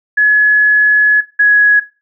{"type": "tone pair in turn", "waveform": "sine", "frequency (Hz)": [1697, 1674.6], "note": ["G#6", "G#6"], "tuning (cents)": [37, 14], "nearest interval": "unison", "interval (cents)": 23, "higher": "first", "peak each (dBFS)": [-6, -5], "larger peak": "second", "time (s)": [[0.17, 1.21], [1.39, 1.8]], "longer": "first", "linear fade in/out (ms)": 10, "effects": ["noise-tail reverb RT60 0.3 s tail -17 dB re dry"]}